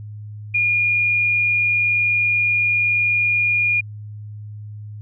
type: tone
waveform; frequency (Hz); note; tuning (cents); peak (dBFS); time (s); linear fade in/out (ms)
sine; 2427; D#7; -44; -15; 0.54-3.81; 10
effects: added 105 Hz sine -31 dBFS peak until 5.01 s